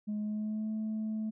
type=tone with pitch glide; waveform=sine; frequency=210.2 to 217.4 Hz; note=G#3 to A3; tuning=+21 to -21 cents; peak=-30 dBFS; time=0.07-1.31 s; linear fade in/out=20 ms; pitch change=+58 cents; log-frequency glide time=0.18-0.71 s; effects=tanh soft clip ceiling -30 dBFS